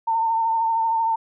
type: tone with vibrato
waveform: sine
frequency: 905 Hz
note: A5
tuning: 48 cents sharp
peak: -18 dBFS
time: 0.07-1.16 s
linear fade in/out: 10 ms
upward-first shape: sine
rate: 13 Hz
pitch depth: 29 cents each way
effects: none